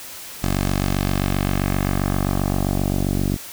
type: tone with low-pass filter sweep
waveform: 10% pulse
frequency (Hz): 47.61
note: G1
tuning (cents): -50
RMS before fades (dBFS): -21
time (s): 0.42-3.37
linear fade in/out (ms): 20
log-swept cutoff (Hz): 11000 to 360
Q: 1.1
effects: white hiss -36 dBFS RMS until 3.52 s